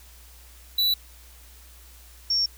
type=tone pair in turn; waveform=square / sine; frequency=3951 / 5494 Hz; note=B7 / F8; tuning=0 / -29 cents; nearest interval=tritone; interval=571 cents; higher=second; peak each=-20 dBFS; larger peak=neither; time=0.78-0.94 / 2.3-2.46 s; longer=neither; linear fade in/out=5 ms; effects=added 60 Hz sine -48 dBFS peak until 2.57 s + white hiss -52 dBFS RMS until 2.57 s